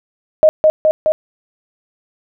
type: tone with echo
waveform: sine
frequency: 622.3 Hz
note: D#5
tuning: in tune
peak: -4 dBFS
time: 0.43-0.49 s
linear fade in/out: 0 ms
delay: 210 ms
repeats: 3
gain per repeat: -2 dB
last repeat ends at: 1.12 s
effects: none